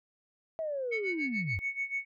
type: linear sweep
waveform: sine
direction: down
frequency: 656 to 80.8 Hz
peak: -31 dBFS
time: 0.59-1.59 s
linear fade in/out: 0 ms
type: tone with tremolo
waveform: sine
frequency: 2217 Hz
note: C#7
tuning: in tune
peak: -28 dBFS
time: 0.91-2.05 s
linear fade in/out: 20 ms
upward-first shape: sine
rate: 6.9 Hz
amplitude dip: 85%
effects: tanh soft clip ceiling -24 dBFS